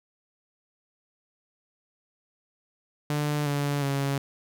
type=tone with pitch steps; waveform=sawtooth; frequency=148 / 143.45 / 139.05 Hz; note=D3 / D3 / C#3; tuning=+14 / -40 / +6 cents; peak=-21 dBFS; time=3.1-4.18 s; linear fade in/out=2 ms; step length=360 ms; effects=none